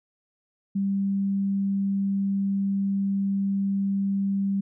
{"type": "tone", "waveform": "sine", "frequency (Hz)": 196.9, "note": "G3", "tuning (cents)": 8, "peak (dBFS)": -22, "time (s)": [0.75, 4.61], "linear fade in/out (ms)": 10, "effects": []}